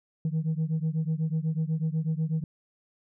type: beating tone pair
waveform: sine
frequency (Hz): 155.56 / 163.66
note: D#3 / E3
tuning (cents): 0 / -12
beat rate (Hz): 8.1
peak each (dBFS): -26 / -27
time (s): 0.25-2.44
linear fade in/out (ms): 2
effects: tanh soft clip ceiling -22 dBFS